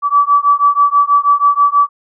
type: beating tone pair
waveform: sine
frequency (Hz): 1148 / 1154.2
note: D6 / D6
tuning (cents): -40 / -30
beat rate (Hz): 6.2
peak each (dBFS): -11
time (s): 0.02-1.89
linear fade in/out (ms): 50
effects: none